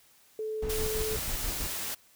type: tone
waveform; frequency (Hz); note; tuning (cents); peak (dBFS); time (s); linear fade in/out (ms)
sine; 434.5; A4; -22; -31; 0.39-1.16; 2
type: noise with tremolo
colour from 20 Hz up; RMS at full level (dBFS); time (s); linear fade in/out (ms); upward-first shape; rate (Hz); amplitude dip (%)
brown; -33; 0.62-1.67; 5; square; 6.1; 65
type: noise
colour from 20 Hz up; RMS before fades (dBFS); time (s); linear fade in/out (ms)
white; -35; 0.69-1.95; 10
effects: white hiss -61 dBFS RMS until 2.15 s